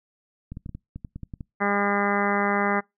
clicks, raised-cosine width 5 ms, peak -23 dBFS, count 11, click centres 0.52 / 0.571 / 0.661 / 0.693 / 0.75 / 0.96 / 1.048 / 1.16 / 1.233 / 1.338 / 1.408 s
harmonic tone, 202.1 Hz, G#3, 47 cents flat, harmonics 1 / 2 / 3 / 4 / 5 / 6 / 7 / 8 / 9 / 10, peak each -27 / -29 / -31 / -28 / -33 / -29 / -33 / -32 / -33 / -31 dBFS, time 1.6-2.81 s, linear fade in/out 20 ms
effects noise-tail reverb RT60 0.2 s tail -26 dB re dry

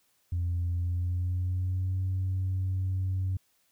sine tone with pitch glide, 87 to 93.78 Hz, F2 to F#2, -6 to +24 cents, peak -25 dBFS, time 0.32-3.37 s, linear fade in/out 5 ms, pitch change +130 cents, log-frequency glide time 0.74-2 s, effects tanh soft clip ceiling -24 dBFS + white hiss -70 dBFS RMS until 3.71 s

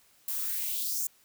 violet noise with high-pass filter sweep, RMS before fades -32 dBFS, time 0.28-1.07 s, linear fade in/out 2 ms, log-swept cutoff 820 to 7400 Hz, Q 3.1, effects white hiss -63 dBFS RMS until 1.24 s

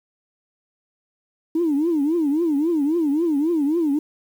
sine tone with vibrato, 310.6 Hz, D#4, 3 cents flat, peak -16 dBFS, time 1.55-3.99 s, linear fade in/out 5 ms, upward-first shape triangle, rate 3.7 Hz, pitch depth 230 cents each way, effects tanh soft clip ceiling -13 dBFS + 8-bit

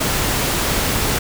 pink noise, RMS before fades -19 dBFS, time 0-1.19 s, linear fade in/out 10 ms, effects none

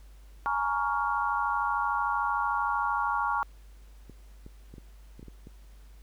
sine chord, Bb minor seventh, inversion third, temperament just, 839.1 / 932.3 / 1118.8 / 1398.5 Hz, Ab5 / Bb5 / Db6 / F6, +18 / 0 / +16 / +2 cents, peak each -32 / -31 / -30 / -32 dBFS, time 0.46-3.43 s, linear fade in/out 0 ms
clicks, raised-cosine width 3 ms, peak -33 dBFS, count 8, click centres 4.097 / 4.464 / 4.74 / 4.782 / 5.195 / 5.229 / 5.283 / 5.471 s
effects added 50 Hz sine -48 dBFS peak until 6.02 s + pink hiss -63 dBFS RMS until 6.02 s

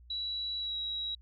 sine tone with pitch glide, 3919 to 3865 Hz, B7 to B7, -14 to -38 cents, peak -33 dBFS, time 0.1-1.15 s, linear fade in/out 5 ms, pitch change -24 cents, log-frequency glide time 0.58-0.76 s, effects added 60 Hz sine -53 dBFS peak until 1.21 s

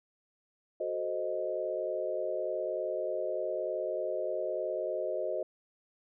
sine chord, F# diminished seventh, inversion none, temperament equal, 370 / 440 / 523.3 / 622.3 Hz, F#4 / A4 / C5 / Eb5, 0 / 0 / 0 / 0 cents, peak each -38 / -40 / -36 / -34 dBFS, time 0.8-5.43 s, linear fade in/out 5 ms, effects none

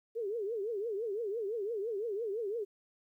sine tone with vibrato, 429.4 Hz, A4, 42 cents flat, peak -33 dBFS, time 0.15-2.65 s, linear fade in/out 20 ms, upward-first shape triangle, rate 5.9 Hz, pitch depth 220 cents each way, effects 12-bit

